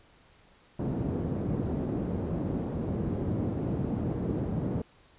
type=band-pass noise; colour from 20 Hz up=pink; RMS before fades=-31 dBFS; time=0.79-4.82 s; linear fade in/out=5 ms; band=100 to 350 Hz; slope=12 dB/octave; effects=pink hiss -60 dBFS RMS until 5.18 s + resampled to 8000 Hz